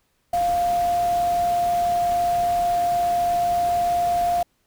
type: tone in noise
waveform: sine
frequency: 700 Hz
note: F5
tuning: 4 cents sharp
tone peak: -18 dBFS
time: 0.33-4.43 s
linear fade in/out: 5 ms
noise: pink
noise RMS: -36 dBFS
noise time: 0.33-4.43 s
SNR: +15 dB
effects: pink hiss -68 dBFS RMS until 4.66 s